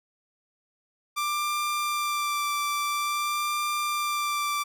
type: tone with vibrato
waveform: sawtooth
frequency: 1180 Hz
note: D6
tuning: 8 cents sharp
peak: -22 dBFS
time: 1.16-4.64 s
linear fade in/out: 20 ms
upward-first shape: sine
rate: 0.49 Hz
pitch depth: 15 cents each way
effects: none